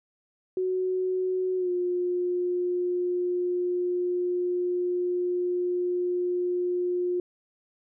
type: tone with pitch glide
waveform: sine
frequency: 370.7 to 357 Hz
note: F#4 to F4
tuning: +3 to +38 cents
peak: -24 dBFS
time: 0.57-7.2 s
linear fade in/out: 2 ms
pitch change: -65 cents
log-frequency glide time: 1.57-1.7 s
effects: none